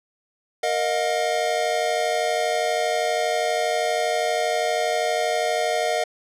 square chord, Bb suspended fourth, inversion none, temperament equal with one note detuned, 466.2 / 622.3 / 714.8 Hz, Bb4 / Eb5 / F5, 0 / 0 / +40 cents, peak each -28 / -25 / -25 dBFS, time 0.63-6.04 s, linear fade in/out 5 ms, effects low-pass 9000 Hz 12 dB/octave

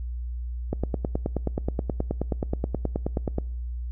click train, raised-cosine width 2 ms, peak -12 dBFS, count 26, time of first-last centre 0.73-3.384 s, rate 9.42 Hz, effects noise-tail reverb RT60 0.8 s tail -26 dB re dry + added 60 Hz sine -29 dBFS peak until 3.91 s

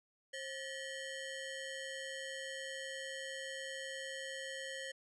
25% pulse ring-modulated tone, 1221 Hz, D#6, 33 cents flat, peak -35 dBFS, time 0.33-4.92 s, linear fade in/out 10 ms, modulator 686 Hz, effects resampled to 22050 Hz

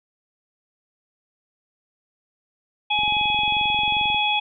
harmonic tone, 840 Hz, G#5, 19 cents sharp, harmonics 1 / 3 / 4, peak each -23 / -23 / -23 dBFS, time 2.9-4.4 s, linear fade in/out 10 ms
click train, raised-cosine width 3 ms, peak -25 dBFS, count 27, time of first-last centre 2.99-4.146 s, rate 22.5 Hz
effects none

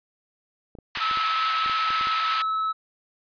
clicks, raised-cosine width 2 ms, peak -29 dBFS, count 10, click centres 0.752 / 0.787 / 0.973 / 1.112 / 1.173 / 1.661 / 1.697 / 1.905 / 2.011 / 2.071 s
white band-pass noise, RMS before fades -30 dBFS, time 0.95-2.42 s, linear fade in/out 2 ms, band 970 to 3900 Hz, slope 24 dB/octave
triangle tone with vibrato, 1300 Hz, E6, 24 cents flat, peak -21 dBFS, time 1-2.73 s, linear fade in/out 20 ms, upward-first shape triangle, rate 19 Hz, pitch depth 10 cents each way
effects resampled to 11025 Hz

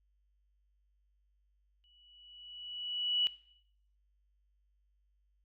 sine tone with exponential growth, 2943 Hz, F#7, 10 cents flat, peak -26 dBFS, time 1.84-3.27 s, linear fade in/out 0 ms, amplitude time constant 310 ms, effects noise-tail reverb RT60 0.7 s tail -18 dB re dry + added 50 Hz sine -70 dBFS peak until 5.44 s

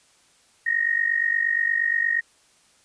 sine tone with amplitude modulation, 1864.7 Hz, A#6, in tune, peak -16 dBFS, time 0.66-2.21 s, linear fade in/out 10 ms, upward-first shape sine, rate 48.5 Hz, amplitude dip 80%, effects white hiss -59 dBFS RMS until 2.84 s + resampled to 22050 Hz

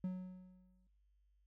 triangle tone with exponential decay, 184.1 Hz, F#3, 8 cents flat, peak -33 dBFS, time 0.04-0.87 s, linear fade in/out 2 ms, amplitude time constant 180 ms, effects noise-tail reverb RT60 0.4 s tail -21 dB re dry + added 50 Hz sine -70 dBFS peak until 1.46 s

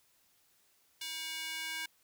square tone with high-pass filter sweep, 320 Hz, D#4, 49 cents sharp, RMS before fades -40 dBFS, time 1.01-1.86 s, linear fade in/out 5 ms, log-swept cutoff 3100 to 1900 Hz, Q 1.6, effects white hiss -70 dBFS RMS until 2.03 s

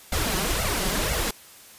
pink noise with flanger, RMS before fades -25 dBFS, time 0.12-1.31 s, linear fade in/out 5 ms, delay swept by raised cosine 1.4 to 5.4 ms, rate 2 Hz, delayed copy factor +1, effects white hiss -48 dBFS RMS until 1.78 s + resampled to 32000 Hz

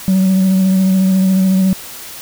sine tone with vibrato, 189.1 Hz, F#3, 38 cents sharp, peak -6 dBFS, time 0.08-1.73 s, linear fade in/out 0 ms, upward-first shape triangle, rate 14 Hz, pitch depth 26 cents each way, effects tanh soft clip ceiling -8 dBFS + white hiss -31 dBFS RMS until 2.21 s

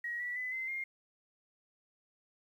sine tone with pitch steps, 1899 / 1952.4 / 2007 / 2064 / 2122 Hz, A#6 / B6 / B6 / C7 / C7, +32 / -20 / +27 / -24 / +24 cents, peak -35 dBFS, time 0.04-0.84 s, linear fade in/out 5 ms, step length 160 ms, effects 11-bit

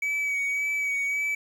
triangle tone with vibrato, 2273 Hz, C#7, 43 cents sharp, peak -23 dBFS, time 0.02-1.35 s, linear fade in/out 5 ms, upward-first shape sine, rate 1.8 Hz, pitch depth 24 cents each way, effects 9-bit

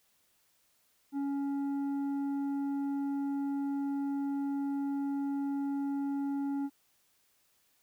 sine tone with tanh clipping, 279.4 Hz, C#4, 14 cents sharp, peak -32 dBFS, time 1.12-6.7 s, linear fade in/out 50 ms, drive 7 dB, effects white hiss -71 dBFS RMS until 7.82 s

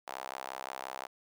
sawtooth tone with high-pass filter, 65.7 Hz, C2, 8 cents sharp, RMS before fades -42 dBFS, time 0.07-1.07 s, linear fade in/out 10 ms, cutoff 790 Hz, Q 2.3, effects none

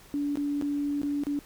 sine tone with dropouts, 288 Hz, D4, 34 cents flat, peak -26 dBFS, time 0.14-1.39 s, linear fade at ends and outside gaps 0 ms, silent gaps 0.356-0.372 / 0.613-0.623 / 1.017-1.032 / 1.236-1.268 s, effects pink hiss -53 dBFS RMS until 1.45 s

